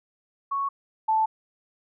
sine tone pair in turn, 1108.7 / 877.7 Hz, C#6 / A5, 0 / -5 cents, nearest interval major third, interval 405 cents, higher first, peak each -24 / -19 dBFS, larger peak second, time 0.51-0.69 / 1.08-1.26 s, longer neither, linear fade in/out 10 ms, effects none

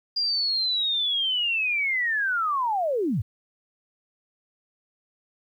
sine linear sweep, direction down, 4845 to 79.1 Hz, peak -22 dBFS, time 0.16-3.22 s, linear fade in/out 10 ms, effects 10-bit

